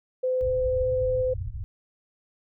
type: tone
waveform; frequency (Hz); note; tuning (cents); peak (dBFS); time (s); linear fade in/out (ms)
sine; 511; C5; -41; -22; 0.23-1.34; 10
type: low-pass noise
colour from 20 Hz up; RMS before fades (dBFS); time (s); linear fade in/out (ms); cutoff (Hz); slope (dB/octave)
white; -33; 0.41-1.64; 0; 120; 96
effects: none